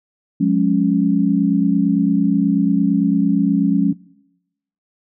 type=chord; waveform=sine; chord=Db major; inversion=first; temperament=equal with one note detuned; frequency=179.11 / 207.7 / 277.2 Hz; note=F3 / Ab3 / Db4; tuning=+44 / 0 / 0 cents; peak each=-17 dBFS; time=0.4-3.93 s; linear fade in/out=10 ms; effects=noise-tail reverb RT60 0.9 s tail -22 dB re dry